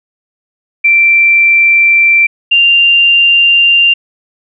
sine tone pair in turn, 2349 / 2786 Hz, D7 / F7, 0 / -5 cents, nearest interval minor third, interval 295 cents, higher second, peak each -4 dBFS, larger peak neither, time 0.84-2.27 / 2.51-3.94 s, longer neither, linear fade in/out 10 ms, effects none

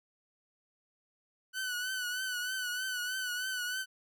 sawtooth tone with vibrato, 1495 Hz, F#6, 17 cents sharp, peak -30 dBFS, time 1.53-3.86 s, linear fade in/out 50 ms, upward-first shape triangle, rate 3.2 Hz, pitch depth 60 cents each way, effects none

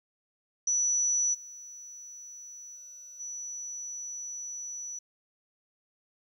sine tone with level steps, 5920 Hz, F#8, in tune, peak -24 / -43 / -45 / -36 dBFS, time 0.67-4.99 s, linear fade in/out 5 ms, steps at 1.33 / 2.75 / 3.19 s, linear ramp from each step 20 ms, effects 11-bit

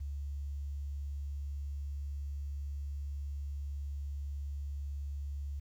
sine tone, 70.9 Hz, C#2, 40 cents sharp, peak -36 dBFS, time 0-5.6 s, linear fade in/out 10 ms, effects 11-bit

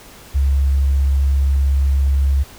sine tone, 68.7 Hz, C#2, 15 cents flat, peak -12 dBFS, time 0.34-2.44 s, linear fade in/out 20 ms, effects pink hiss -41 dBFS RMS until 2.58 s

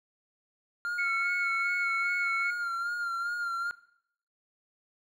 triangle tone with vibrato, 1396.9 Hz, F6, in tune, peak -28 dBFS, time 0.85-3.71 s, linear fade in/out 0 ms, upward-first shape sine, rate 2.5 Hz, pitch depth 40 cents each way
sine tone, 2207 Hz, C#7, 8 cents flat, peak -28 dBFS, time 0.98-2.51 s, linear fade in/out 10 ms
effects noise-tail reverb RT60 0.7 s tail -19 dB re dry

